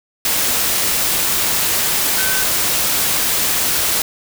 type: tone in noise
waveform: sine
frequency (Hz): 1527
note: G6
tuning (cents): -46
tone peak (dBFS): -22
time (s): 2.18-2.43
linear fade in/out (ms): 2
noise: white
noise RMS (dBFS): -17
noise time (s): 0.25-4.02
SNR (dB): -8
effects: none